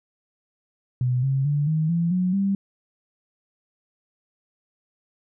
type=tone with pitch steps; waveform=sine; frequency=125.3 / 135.07 / 145.6 / 156.96 / 169.2 / 182.39 / 196.62 Hz; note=B2 / C#3 / D3 / D#3 / E3 / F#3 / G3; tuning=+25 / -45 / -15 / +15 / +45 / -25 / +5 cents; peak=-19 dBFS; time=1.01-2.55 s; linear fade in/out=2 ms; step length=220 ms; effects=none